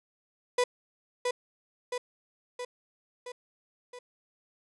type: tone with echo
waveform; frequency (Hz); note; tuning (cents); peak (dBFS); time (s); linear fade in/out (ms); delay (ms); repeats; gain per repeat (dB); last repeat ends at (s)
35% pulse; 493.9; B4; 0; -21; 0.58-0.64; 5; 670; 5; -4; 3.99
effects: resampled to 24000 Hz